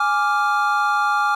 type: chord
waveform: triangle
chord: D diminished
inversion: second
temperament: equal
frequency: 830.6 / 1174.7 / 1396.9 Hz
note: Ab5 / D6 / F6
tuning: 0 / 0 / 0 cents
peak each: -19 dBFS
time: 0-1.35 s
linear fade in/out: 5 ms
effects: none